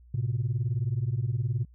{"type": "beating tone pair", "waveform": "sine", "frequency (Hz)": [110, 129], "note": ["A2", "C3"], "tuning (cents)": [0, -24], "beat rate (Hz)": 19, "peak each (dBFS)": -27, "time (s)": [0.14, 1.65], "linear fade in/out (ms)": 5, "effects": ["tanh soft clip ceiling -21 dBFS", "added 60 Hz sine -51 dBFS peak until 1.74 s"]}